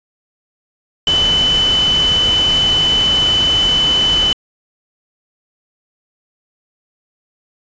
sine tone in noise, 3014 Hz, F#7, 31 cents sharp, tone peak -11 dBFS, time 1.07-4.33 s, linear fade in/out 2 ms, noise pink, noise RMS -22 dBFS, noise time 1.07-4.33 s, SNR +8 dB, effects resampled to 16000 Hz

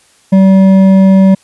triangle tone with hard clipping, 191.8 Hz, G3, 37 cents flat, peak -4 dBFS, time 0.32-1.35 s, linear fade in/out 10 ms, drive 11 dB, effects white hiss -48 dBFS RMS until 1.43 s + resampled to 24000 Hz

